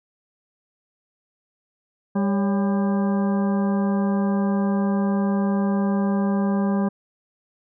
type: harmonic tone with a mistuned harmonic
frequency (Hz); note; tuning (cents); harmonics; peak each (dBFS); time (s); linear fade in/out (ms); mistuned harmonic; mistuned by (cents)
199.3; G3; +29; 1 / 2 / 3 / 4 / 5 / 6 / 8; -19 / -30 / -31 / -34 / -35 / -39 / -41; 2.15-6.89; 10; 3; -100
effects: none